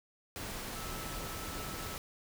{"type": "tone in noise", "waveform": "sine", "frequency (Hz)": 1309, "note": "E6", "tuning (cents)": -13, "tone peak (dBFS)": -48, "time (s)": [0.76, 1.96], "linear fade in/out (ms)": 0, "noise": "pink", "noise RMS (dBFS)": -41, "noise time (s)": [0.36, 1.98], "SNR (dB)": -10, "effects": []}